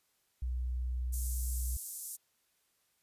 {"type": "tone", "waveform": "sine", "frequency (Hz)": 62, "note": "B1", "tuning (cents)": 7, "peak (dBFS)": -32, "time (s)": [0.42, 1.77], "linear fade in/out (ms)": 5}
{"type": "band-pass noise", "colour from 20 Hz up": "white", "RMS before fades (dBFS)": -43, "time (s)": [1.12, 2.17], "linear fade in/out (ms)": 20, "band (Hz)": [7200, 13000], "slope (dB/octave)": 24}
{"effects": ["white hiss -75 dBFS RMS until 3.02 s", "resampled to 32000 Hz"]}